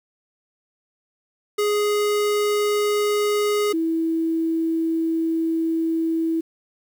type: tone pair in turn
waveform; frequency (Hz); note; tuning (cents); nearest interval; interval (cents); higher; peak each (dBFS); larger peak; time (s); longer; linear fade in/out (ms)
square / sine; 415.7 / 326.3; G#4 / E4; +2 / -18; major third; 420; first; -19; neither; 1.58-3.73 / 3.73-6.41; second; 10
effects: 8-bit